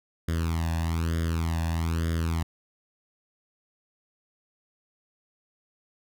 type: tone with flanger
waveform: sawtooth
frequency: 82.41 Hz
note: E2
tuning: in tune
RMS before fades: -27 dBFS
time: 0.28-2.43 s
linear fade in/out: 5 ms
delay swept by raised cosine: 0.59 to 1.15 ms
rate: 1.1 Hz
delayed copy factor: +0.9
effects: none